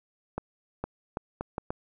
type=accelerating click train; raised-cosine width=1 ms; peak=-17 dBFS; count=6; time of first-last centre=0.38-1.705 s; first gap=460 ms; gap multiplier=0.72; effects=none